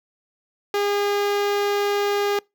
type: tone with notch filter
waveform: sawtooth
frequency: 407.1 Hz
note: G#4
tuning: 35 cents flat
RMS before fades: -22 dBFS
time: 0.74-2.39 s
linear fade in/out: 2 ms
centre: 9200 Hz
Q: 0.86
effects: noise-tail reverb RT60 0.2 s tail -25 dB re dry